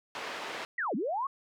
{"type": "band-pass noise", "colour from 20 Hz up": "pink", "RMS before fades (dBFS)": -39, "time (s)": [0.15, 0.65], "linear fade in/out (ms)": 0, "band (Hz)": [520, 3400], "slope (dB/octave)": 12}
{"type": "linear two-way sweep", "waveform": "sine", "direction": "down then up", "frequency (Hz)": [2004, 185, 1144], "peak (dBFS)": -29, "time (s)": [0.78, 1.27], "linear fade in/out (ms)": 5, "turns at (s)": 0.95}
{"effects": []}